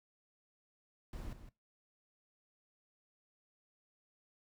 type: noise with echo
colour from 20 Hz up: brown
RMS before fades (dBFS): -44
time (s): 1.13-1.33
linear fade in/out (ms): 2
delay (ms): 160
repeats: 1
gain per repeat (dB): -10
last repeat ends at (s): 1.49
effects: noise-tail reverb RT60 0.2 s tail -18 dB re dry